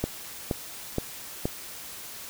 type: click train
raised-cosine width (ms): 2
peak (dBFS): -12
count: 4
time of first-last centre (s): 0.04-1.455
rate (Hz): 2.12
effects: white hiss -41 dBFS RMS until 2.29 s